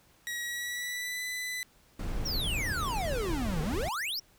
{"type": "tone with pitch glide", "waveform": "sawtooth", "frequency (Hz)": [1910, 1998], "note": ["A#6", "B6"], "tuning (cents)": [42, 20], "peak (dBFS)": -30, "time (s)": [0.27, 1.63], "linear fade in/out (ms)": 0, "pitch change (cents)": 78, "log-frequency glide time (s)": [0.42, 1.23]}
{"type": "noise", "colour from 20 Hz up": "brown", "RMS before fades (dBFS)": -34, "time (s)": [1.99, 3.89], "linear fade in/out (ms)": 5}
{"type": "exponential two-way sweep", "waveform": "square", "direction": "down then up", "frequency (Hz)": [5800, 145.2, 5800], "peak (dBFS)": -32, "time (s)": [2.25, 4.2], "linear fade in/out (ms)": 10, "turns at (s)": 3.62}
{"effects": ["pink hiss -63 dBFS RMS until 4.38 s"]}